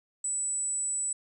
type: tone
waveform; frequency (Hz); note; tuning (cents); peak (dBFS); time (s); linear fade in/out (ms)
sine; 7940; B8; +8; -28; 0.24-1.13; 5
effects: none